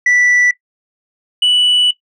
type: tone pair in turn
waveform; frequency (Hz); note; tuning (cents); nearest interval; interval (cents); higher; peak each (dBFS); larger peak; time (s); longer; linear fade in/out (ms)
sine; 1967 / 2960; B6 / F#7; -7 / 0; perfect fifth; 707; second; -6; neither; 0.06-0.51 / 1.42-1.91; second; 5
effects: noise-tail reverb RT60 0.1 s tail -17 dB re dry + tanh soft clip ceiling -7 dBFS